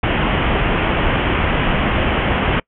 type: low-pass noise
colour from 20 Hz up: pink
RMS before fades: -17 dBFS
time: 0.03-2.6 s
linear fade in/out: 5 ms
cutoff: 3200 Hz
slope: 96 dB/octave
effects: noise-tail reverb RT60 0.1 s tail -26 dB re dry